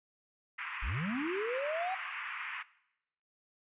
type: band-pass noise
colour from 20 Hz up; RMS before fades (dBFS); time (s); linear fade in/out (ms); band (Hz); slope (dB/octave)
white; -41; 0.58-2.63; 10; 1000 to 2600; 48
type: linear sweep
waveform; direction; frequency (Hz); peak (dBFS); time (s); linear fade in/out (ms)
triangle; up; 32.47 to 775; -31; 0.82-1.95; 10
effects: noise-tail reverb RT60 0.8 s tail -19 dB re dry + resampled to 8000 Hz